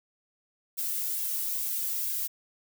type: noise with flanger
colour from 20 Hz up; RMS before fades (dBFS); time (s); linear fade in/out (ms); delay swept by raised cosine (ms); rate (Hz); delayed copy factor
violet; -31; 0.77-2.28; 20; 1.8 to 2.37; 2.3; +0.85
effects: none